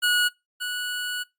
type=tone pair in turn; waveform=25% pulse; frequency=1457 / 1469.7 Hz; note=F#6 / F#6; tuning=-27 / -12 cents; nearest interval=unison; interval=15 cents; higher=second; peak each=-16 / -24 dBFS; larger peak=first; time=0.02-0.29 / 0.6-1.24 s; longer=second; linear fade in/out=20 ms; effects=noise-tail reverb RT60 0.2 s tail -21 dB re dry + Opus 32 kbps